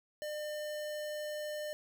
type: tone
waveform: square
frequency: 602 Hz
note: D5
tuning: 43 cents sharp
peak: -38 dBFS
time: 0.22-1.73 s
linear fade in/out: 0 ms
effects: none